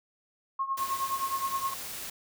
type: tone with tremolo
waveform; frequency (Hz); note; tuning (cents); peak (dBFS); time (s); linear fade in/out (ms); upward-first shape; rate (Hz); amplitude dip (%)
sine; 1081; C#6; -44; -25; 0.59-1.74; 5; triangle; 9.6; 85
type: noise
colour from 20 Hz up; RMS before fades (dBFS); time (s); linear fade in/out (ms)
white; -39; 0.77-2.1; 5
effects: none